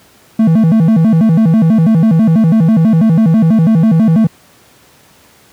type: tone with vibrato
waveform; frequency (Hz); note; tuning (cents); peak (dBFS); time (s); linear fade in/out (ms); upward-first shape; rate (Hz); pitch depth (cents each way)
triangle; 190; F#3; +46; -3; 0.39-4.27; 5; square; 6.1; 270
effects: pink hiss -45 dBFS RMS until 5.52 s + high-pass 100 Hz 12 dB/octave